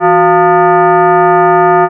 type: tone with frequency modulation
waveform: sine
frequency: 164.81 Hz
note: E3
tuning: in tune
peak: -4 dBFS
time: 0-1.89 s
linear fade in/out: 50 ms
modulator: 532 Hz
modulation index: 2.1
effects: none